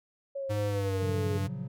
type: linear sweep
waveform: sine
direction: down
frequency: 557 to 412.5 Hz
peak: -32 dBFS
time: 0.35-1.38 s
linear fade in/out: 10 ms
type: tone with pitch glide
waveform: square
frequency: 103.5 to 97.13 Hz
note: G#2 to G2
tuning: -5 to -15 cents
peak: -30 dBFS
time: 0.49-1.48 s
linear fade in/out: 20 ms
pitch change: -110 cents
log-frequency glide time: 0.69-0.95 s
type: chord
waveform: triangle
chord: Gb major seventh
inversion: first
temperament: just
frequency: 115.62 / 138.75 / 173.43 / 185 Hz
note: Bb2 / Db3 / F3 / Gb3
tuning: -14 / +2 / -12 / 0 cents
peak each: -39 / -35 / -40 / -37 dBFS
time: 1.01-1.68 s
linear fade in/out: 10 ms
effects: none